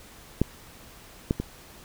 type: clicks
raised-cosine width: 3 ms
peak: -7 / -9 / -15 dBFS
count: 3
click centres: 0.416 / 1.309 / 1.4 s
effects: pink hiss -49 dBFS RMS until 1.84 s